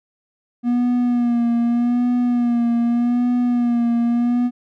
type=tone with vibrato; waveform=triangle; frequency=240 Hz; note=B3; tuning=49 cents flat; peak=-13 dBFS; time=0.63-4.51 s; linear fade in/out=50 ms; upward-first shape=sine; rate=0.83 Hz; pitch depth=37 cents each way; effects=none